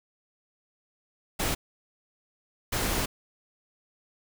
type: noise bursts at uneven times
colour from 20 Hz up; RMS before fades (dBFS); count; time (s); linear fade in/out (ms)
pink; -28; 2; 1.39-1.55 / 2.72-3.06; 10
effects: none